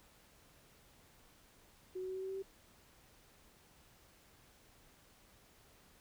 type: tone with pitch steps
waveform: sine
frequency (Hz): 370 / 372.8 / 375.6 / 378.4 / 381.3 / 384.2 / 387.1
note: F#4 / F#4 / F#4 / F#4 / G4 / G4 / G4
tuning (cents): 0 / +13 / +26 / +39 / -48 / -35 / -22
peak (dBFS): -39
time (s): 1.95-2.426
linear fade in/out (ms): 10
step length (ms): 68
effects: pink hiss -65 dBFS RMS until 6 s